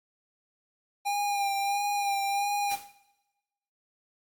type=tone with vibrato; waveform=square; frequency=805 Hz; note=G5; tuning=46 cents sharp; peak=-27 dBFS; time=1.05-2.76 s; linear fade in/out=20 ms; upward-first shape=sine; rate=1.5 Hz; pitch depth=28 cents each way
type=noise with exponential decay; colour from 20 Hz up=white; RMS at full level=-36 dBFS; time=2.71-2.98 s; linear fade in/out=2 ms; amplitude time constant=57 ms
effects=noise-tail reverb RT60 1.0 s tail -17 dB re dry + AAC 64 kbps